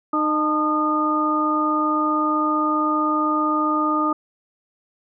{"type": "harmonic tone with a mistuned harmonic", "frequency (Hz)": 305.9, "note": "D#4", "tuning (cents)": -29, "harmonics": [1, 2, 3, 4], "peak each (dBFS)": [-22, -29, -28, -20], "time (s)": [0.13, 4.13], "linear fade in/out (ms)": 5, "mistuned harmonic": 3, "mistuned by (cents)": -53, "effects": []}